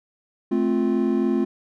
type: chord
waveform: triangle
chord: F major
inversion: first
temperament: just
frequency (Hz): 218.3 / 261.9 / 349.2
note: A3 / C4 / F4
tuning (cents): -13 / +2 / 0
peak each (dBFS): -21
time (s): 0.51-1.45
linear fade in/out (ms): 10
effects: none